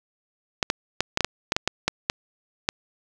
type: clicks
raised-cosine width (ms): 0.2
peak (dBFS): -3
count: 12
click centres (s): 0.628 / 0.701 / 1.006 / 1.174 / 1.207 / 1.246 / 1.521 / 1.565 / 1.676 / 1.88 / 2.099 / 2.689
effects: none